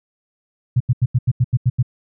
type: tone bursts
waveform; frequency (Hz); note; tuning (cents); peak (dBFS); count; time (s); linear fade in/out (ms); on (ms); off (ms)
sine; 123.47; B2; 0; -11; 9; 0.76-1.828; 10; 44; 84
effects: none